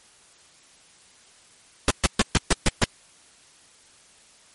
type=noise bursts; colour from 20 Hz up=pink; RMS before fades=-17 dBFS; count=7; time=1.88-2.842 s; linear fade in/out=2 ms; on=26 ms; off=130 ms; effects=white hiss -54 dBFS RMS until 4.54 s + MP3 48 kbps